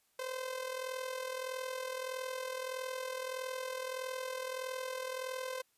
sawtooth tone with amplitude modulation, 516 Hz, C5, 24 cents flat, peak -31 dBFS, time 0.19-5.62 s, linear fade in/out 5 ms, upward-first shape sine, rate 41.6 Hz, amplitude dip 65%, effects white hiss -74 dBFS RMS until 5.77 s + resampled to 32000 Hz

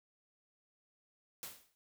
white noise with exponential decay, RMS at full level -42 dBFS, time 1.43-1.75 s, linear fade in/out 0 ms, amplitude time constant 68 ms, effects none

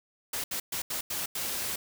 white noise bursts at uneven times, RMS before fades -33 dBFS, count 6, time 0.33-0.44 / 0.51-0.6 / 0.72-0.82 / 0.9-1.01 / 1.1-1.26 / 1.35-1.76 s, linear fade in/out 5 ms, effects none

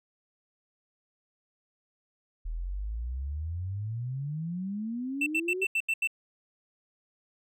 sine exponential sweep, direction up, 38.65 to 392 Hz, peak -31 dBFS, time 2.45-5.65 s, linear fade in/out 10 ms
triangle tone bursts, 2674 Hz, E7, 24 cents sharp, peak -23 dBFS, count 7, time 5.21-6.074 s, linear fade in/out 5 ms, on 54 ms, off 81 ms
effects none

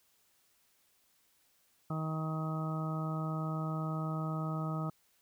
harmonic tone, 158 Hz, D#3, 27 cents sharp, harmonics 1 / 2 / 3 / 4 / 5 / 6 / 7 / 8, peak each -34 / -43 / -50 / -45 / -48 / -53 / -51 / -42 dBFS, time 1.9-4.9 s, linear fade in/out 5 ms, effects white hiss -71 dBFS RMS until 5.21 s

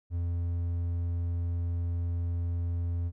triangle tone, 86 Hz, F2, 26 cents flat, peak -26 dBFS, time 0.1-3.12 s, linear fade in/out 50 ms, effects none

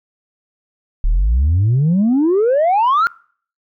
sine exponential sweep, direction up, 34.65 to 1430 Hz, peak -9 dBFS, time 1.04-3.07 s, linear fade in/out 0 ms, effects noise-tail reverb RT60 0.5 s tail -25 dB re dry + tanh soft clip ceiling -9 dBFS

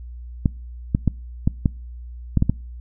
clicks, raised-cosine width 5 ms, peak -4 dBFS, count 8, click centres 0.458 / 0.949 / 1.077 / 1.475 / 1.658 / 2.373 / 2.424 / 2.496 s, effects noise-tail reverb RT60 0.4 s tail -26 dB re dry + added 60 Hz sine -33 dBFS peak until 2.8 s

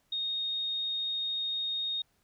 sine tone, 3713 Hz, A#7, 8 cents flat, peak -30 dBFS, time 0.12-2.02 s, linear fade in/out 5 ms, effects pink hiss -72 dBFS RMS until 2.23 s

